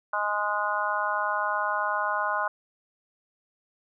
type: harmonic tone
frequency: 207.7 Hz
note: G#3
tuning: in tune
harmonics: 3 / 4 / 5 / 6 / 7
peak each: -33 / -32 / -29 / -32 / -30 dBFS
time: 0.13-2.48 s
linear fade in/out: 5 ms
effects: none